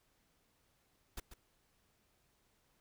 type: noise with echo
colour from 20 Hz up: pink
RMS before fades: -43 dBFS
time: 1.17-1.2 s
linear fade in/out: 5 ms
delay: 140 ms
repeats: 1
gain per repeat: -10 dB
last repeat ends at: 1.34 s
effects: pink hiss -75 dBFS RMS until 2.8 s